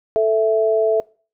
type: tone pair together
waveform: sine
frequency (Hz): 439.8 / 659.3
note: A4 / E5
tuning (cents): -1 / 0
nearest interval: perfect fifth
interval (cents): 701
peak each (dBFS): -16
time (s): 0.16-1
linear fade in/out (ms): 0
effects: noise-tail reverb RT60 0.4 s tail -24 dB re dry